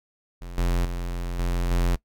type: tone with level steps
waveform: square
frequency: 43.65 Hz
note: F1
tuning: in tune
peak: -35 / -21 / -28 / -23 / -20 dBFS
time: 0.41-1.96 s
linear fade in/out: 10 ms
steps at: 0.58 / 0.85 / 1.39 / 1.71 s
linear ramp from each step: 2 ms
effects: noise-tail reverb RT60 0.1 s tail -21 dB re dry